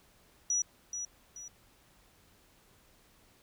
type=tone with echo; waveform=sine; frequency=5850 Hz; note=F#8; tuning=21 cents flat; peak=-27 dBFS; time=0.5-0.62 s; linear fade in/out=2 ms; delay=430 ms; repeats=2; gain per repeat=-8 dB; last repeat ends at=1.48 s; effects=pink hiss -64 dBFS RMS until 3.42 s